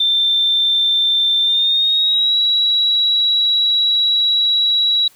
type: tone with pitch glide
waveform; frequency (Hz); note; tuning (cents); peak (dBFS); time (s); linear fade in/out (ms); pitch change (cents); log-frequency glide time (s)
sine; 3569 to 3892; A7 to B7; +24 to -26; -12; 0-5.08; 5; +150; 1.42-2.36
effects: white hiss -50 dBFS RMS until 5.15 s